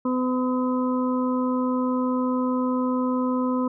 harmonic tone, 253.6 Hz, B3, 46 cents sharp, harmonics 1 / 2 / 4 / 5, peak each -22 / -29 / -30 / -35 dBFS, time 0.05-3.68 s, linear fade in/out 5 ms, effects none

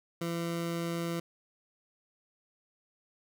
20% pulse tone, 168.9 Hz, E3, 42 cents sharp, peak -27 dBFS, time 0.21-1.2 s, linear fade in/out 5 ms, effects none

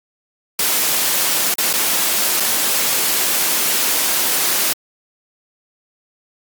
white noise with dropouts, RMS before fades -17 dBFS, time 0.59-4.73 s, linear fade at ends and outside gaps 2 ms, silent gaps 1.541-1.583 / 1.729-1.737 / 2.4-2.404 s, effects high-pass 200 Hz 12 dB/octave + Opus 48 kbps

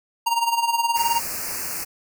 square tone with tremolo, 932 Hz, A#5, 1 cent flat, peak -17 dBFS, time 0.26-1.2 s, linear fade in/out 10 ms, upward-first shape sine, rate 19 Hz, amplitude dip 70%
white band-stop noise, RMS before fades -29 dBFS, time 0.95-1.85 s, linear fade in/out 20 ms, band 2700 to 4400 Hz, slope 96 dB/octave
effects none

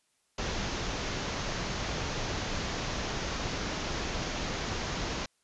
pink low-pass noise, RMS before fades -34 dBFS, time 0.38-5.26 s, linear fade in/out 5 ms, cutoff 6800 Hz, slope 96 dB/octave, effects white hiss -73 dBFS RMS until 5.43 s + resampled to 24000 Hz

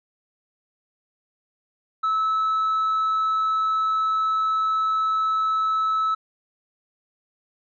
sine tone with tanh clipping, 1302 Hz, E6, 22 cents flat, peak -20 dBFS, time 2.03-6.15 s, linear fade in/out 10 ms, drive 1 dB, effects none

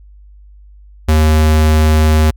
square tone, 77.7 Hz, D#2, 2 cents flat, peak -8 dBFS, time 1.08-2.31 s, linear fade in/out 10 ms, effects added 50 Hz sine -37 dBFS peak until 2.36 s

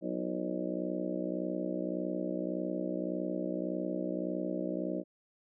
harmonic tone with a mistuned harmonic, 61.74 Hz, B1, in tune, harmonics 3 / 4 / 5 / 6 / 7 / 8 / 9 / 10, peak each -39 / -41 / -37 / -41 / -48 / -44 / -40 / -42 dBFS, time 0.01-5.04 s, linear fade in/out 50 ms, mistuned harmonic 6, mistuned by -58 cents, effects none

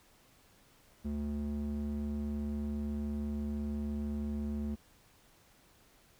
square tone with band-pass filter, 73 Hz, D2, 10 cents flat, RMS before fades -36 dBFS, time 1.04-4.76 s, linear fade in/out 20 ms, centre 180 Hz, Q 2.8, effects pink hiss -64 dBFS RMS until 6.19 s

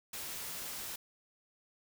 white noise, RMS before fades -42 dBFS, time 0.13-0.96 s, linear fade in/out 5 ms, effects none

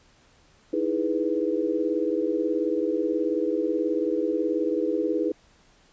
sine chord, E major seventh, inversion third, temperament equal, 311.1 / 329.6 / 415.3 / 493.9 Hz, D#4 / E4 / G#4 / B4, 0 / 0 / 0 / 0 cents, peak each -28 dBFS, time 0.73-5.32 s, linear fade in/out 5 ms, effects pink hiss -59 dBFS RMS until 5.92 s + resampled to 16000 Hz

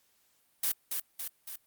blue noise with echo, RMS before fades -29 dBFS, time 0.63-0.72 s, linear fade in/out 5 ms, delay 280 ms, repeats 3, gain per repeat -4 dB, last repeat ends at 1.56 s, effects white hiss -70 dBFS RMS until 1.66 s + Opus 48 kbps

